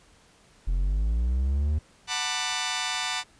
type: linear sweep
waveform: triangle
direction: up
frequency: 41.2 to 77.5 Hz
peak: -20 dBFS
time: 0.67-1.79 s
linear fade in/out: 10 ms
type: chord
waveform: 10% pulse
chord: B minor seventh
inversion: second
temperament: just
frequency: 740.8 / 889 / 987.8 / 1185.3 Hz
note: F#5 / A5 / B5 / D6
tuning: +2 / +18 / 0 / +16 cents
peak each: -25 dBFS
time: 2.07-3.24 s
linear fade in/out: 50 ms
effects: pink hiss -58 dBFS RMS until 3.39 s + resampled to 22050 Hz